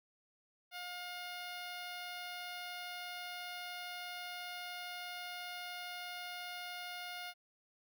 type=tone with notch filter; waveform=10% pulse; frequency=713 Hz; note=F5; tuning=36 cents sharp; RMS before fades=-45 dBFS; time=0.71-7.34 s; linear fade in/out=50 ms; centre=8300 Hz; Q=1.7; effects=none

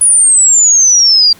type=exponential sweep; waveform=sine; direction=down; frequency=9930 to 4699 Hz; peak=-4 dBFS; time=0.01-1.33 s; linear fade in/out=5 ms; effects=pink hiss -41 dBFS RMS until 1.39 s

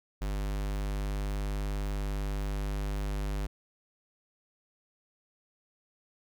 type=tone; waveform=square; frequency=50.1 Hz; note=G1; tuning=38 cents sharp; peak=-31 dBFS; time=0.21-3.47 s; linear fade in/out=10 ms; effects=none

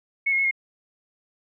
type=tone with pitch steps; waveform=sine; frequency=2203 / 2151 / 2186 / 2141 Hz; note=C#7 / C7 / C#7 / C7; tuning=-11 / +47 / -25 / +39 cents; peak=-19 dBFS; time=0.26-0.512 s; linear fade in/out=10 ms; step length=63 ms; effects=none

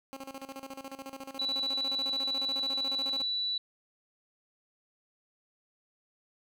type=tone with tremolo; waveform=15% pulse; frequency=269.9 Hz; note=C#4; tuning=46 cents flat; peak=-33 dBFS; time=0.13-3.22 s; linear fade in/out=0 ms; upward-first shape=square; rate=14 Hz; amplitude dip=80%
type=tone; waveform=sine; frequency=3951 Hz; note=B7; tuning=in tune; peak=-29 dBFS; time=1.39-3.58 s; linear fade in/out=5 ms
effects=none

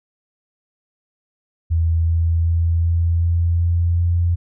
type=tone with pitch steps; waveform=sine; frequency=82.41 / 83.03 / 83.66 / 84.29 / 84.92 / 85.56 / 86.21 Hz; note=E2 / E2 / E2 / E2 / F2 / F2 / F2; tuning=0 / +13 / +26 / +39 / -48 / -35 / -22 cents; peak=-14 dBFS; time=1.7-4.36 s; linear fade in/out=20 ms; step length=380 ms; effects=none

